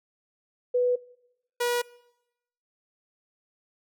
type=tone pair in turn; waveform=sine / sawtooth; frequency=493.9 / 483.2 Hz; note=B4 / B4; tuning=0 / -38 cents; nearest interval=unison; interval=38 cents; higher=first; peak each=-20 dBFS; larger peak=neither; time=0.74-0.96 / 1.6-1.82 s; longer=neither; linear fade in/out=10 ms; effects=noise-tail reverb RT60 0.9 s tail -23 dB re dry